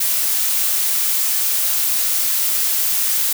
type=noise; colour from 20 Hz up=blue; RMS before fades=-18 dBFS; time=0-3.33 s; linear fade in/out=5 ms; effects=none